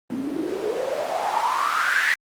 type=noise with band-pass filter sweep; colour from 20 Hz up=white; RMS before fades=-24 dBFS; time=0.1-2.14 s; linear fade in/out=0 ms; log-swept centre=240 to 1900 Hz; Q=8.7; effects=Opus 32 kbps